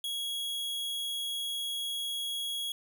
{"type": "tone", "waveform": "45% pulse", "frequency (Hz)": 3322, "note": "G#7", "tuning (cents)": 0, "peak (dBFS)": -32, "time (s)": [0.04, 2.72], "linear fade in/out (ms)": 2, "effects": []}